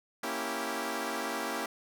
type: chord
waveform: 10% pulse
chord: A# diminished seventh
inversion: none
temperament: equal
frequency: 233.1 / 277.2 / 329.6 / 392 Hz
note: A#3 / C#4 / E4 / G4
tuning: 0 / 0 / 0 / 0 cents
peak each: -30 dBFS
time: 0.23-1.66 s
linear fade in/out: 5 ms
effects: none